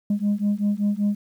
sine beating tone pair, 202.7 / 207.9 Hz, G#3 / G#3, -42 / +2 cents, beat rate 5.2 Hz, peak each -21 dBFS, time 0.1-1.15 s, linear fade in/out 5 ms, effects tanh soft clip ceiling -16 dBFS + 9-bit

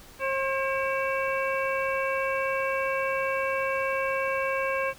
harmonic tone with a mistuned harmonic, 537 Hz, C5, 45 cents sharp, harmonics 1 / 2 / 3 / 4 / 5, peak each -28 / -31 / -33 / -34 / -35 dBFS, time 0.19-4.94 s, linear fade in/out 50 ms, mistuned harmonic 4, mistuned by +100 cents, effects pink hiss -50 dBFS RMS until 4.98 s

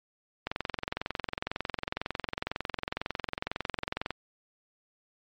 click train, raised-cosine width 0.3 ms, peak -14 dBFS, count 81, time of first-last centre 0.47-4.106 s, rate 22 Hz, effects low-pass 5000 Hz 12 dB/octave + MP3 64 kbps

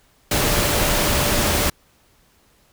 sine tone in noise, 584 Hz, D5, 10 cents flat, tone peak -28 dBFS, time 0.31-1.7 s, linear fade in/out 5 ms, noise pink, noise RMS -19 dBFS, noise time 0.31-1.7 s, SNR -12 dB, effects pink hiss -58 dBFS RMS until 2.72 s

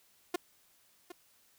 sawtooth tone with echo, 353.8 Hz, F4, 23 cents sharp, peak -25 dBFS, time 0.34-0.36 s, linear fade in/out 5 ms, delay 760 ms, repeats 1, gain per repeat -14 dB, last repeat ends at 1.12 s, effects white hiss -67 dBFS RMS until 1.58 s

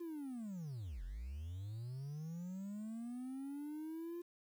triangle linear two-way sweep, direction down then up, 349.2 to 41.2 to 349.2 Hz, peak -40 dBFS, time 0-4.22 s, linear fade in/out 10 ms, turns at 1.03 s, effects tanh soft clip ceiling -36 dBFS + 11-bit

